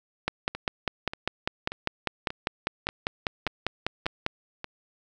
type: two click trains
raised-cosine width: 0.3 ms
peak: -9 / -18 dBFS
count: 21 / 8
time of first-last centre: 0.28-4.264 / 0.55-4.644 s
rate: 5.02 / 1.71 Hz
effects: none